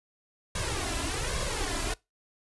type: noise with flanger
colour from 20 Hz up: pink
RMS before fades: -31 dBFS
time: 0.55-1.94 s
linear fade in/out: 5 ms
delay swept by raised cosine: 1.8 to 3 ms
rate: 1.2 Hz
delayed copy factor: +0.75
effects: noise-tail reverb RT60 0.2 s tail -22 dB re dry + resampled to 24000 Hz